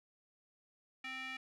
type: tone with band-pass filter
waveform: square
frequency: 261.6 Hz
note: C4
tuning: in tune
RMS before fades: -44 dBFS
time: 1.04-1.37 s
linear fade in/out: 5 ms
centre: 2300 Hz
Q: 3.5
effects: none